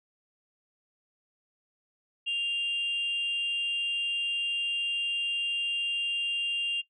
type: tone pair together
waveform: sine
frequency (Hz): 2793 / 3224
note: F7 / G7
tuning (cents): -1 / +48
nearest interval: major second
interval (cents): 249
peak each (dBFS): -26 / -36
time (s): 2.26-6.82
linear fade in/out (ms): 20
effects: noise-tail reverb RT60 0.1 s tail -19 dB re dry + tanh soft clip ceiling -23 dBFS